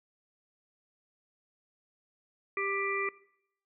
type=harmonic tone; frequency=394.7 Hz; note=G4; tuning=12 cents sharp; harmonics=1 / 3 / 5 / 6; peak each=-35 / -35 / -35 / -35 dBFS; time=2.57-3.09 s; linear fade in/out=2 ms; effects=noise-tail reverb RT60 0.7 s tail -20 dB re dry